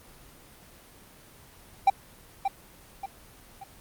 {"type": "tone with echo", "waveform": "triangle", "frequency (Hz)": 784, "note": "G5", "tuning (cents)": 0, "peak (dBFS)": -13, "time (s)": [1.87, 1.9], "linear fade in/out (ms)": 5, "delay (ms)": 580, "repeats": 3, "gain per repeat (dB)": -8, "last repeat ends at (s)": 3.64, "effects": ["pink hiss -52 dBFS RMS until 3.8 s", "Opus 24 kbps"]}